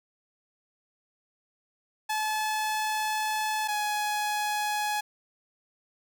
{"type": "tone pair in turn", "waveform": "sawtooth", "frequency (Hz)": [861, 839.4], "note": ["A5", "G#5"], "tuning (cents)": [-38, 18], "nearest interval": "unison", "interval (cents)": 44, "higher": "first", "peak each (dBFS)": -23, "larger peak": "neither", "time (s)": [[2.09, 3.68], [3.68, 5.01]], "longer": "first", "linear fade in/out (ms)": 10, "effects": []}